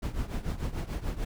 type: noise with tremolo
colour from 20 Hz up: brown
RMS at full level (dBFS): -29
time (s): 0.02-1.25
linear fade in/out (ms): 10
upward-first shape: triangle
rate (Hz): 6.8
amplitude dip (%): 85
effects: none